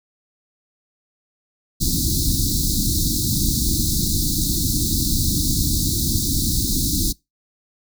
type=band-stop noise; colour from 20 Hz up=pink; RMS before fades=-20 dBFS; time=1.8-7.13 s; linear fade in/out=20 ms; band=340 to 3800 Hz; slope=96 dB/octave; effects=noise-tail reverb RT60 0.2 s tail -23 dB re dry